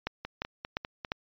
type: two click trains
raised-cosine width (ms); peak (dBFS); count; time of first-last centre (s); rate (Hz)
0.3; -20 / -14; 5 / 4; 0.25-1.048 / 0.07-1.119; 5.01 / 2.86
effects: resampled to 11025 Hz